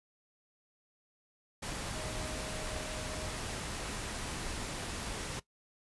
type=tone in noise; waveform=sine; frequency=622.3 Hz; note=D#5; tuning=in tune; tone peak=-46 dBFS; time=1.95-3.31 s; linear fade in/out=10 ms; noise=pink; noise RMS=-39 dBFS; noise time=1.62-5.4 s; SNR=-10 dB; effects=noise-tail reverb RT60 0.1 s tail -18 dB re dry + resampled to 24000 Hz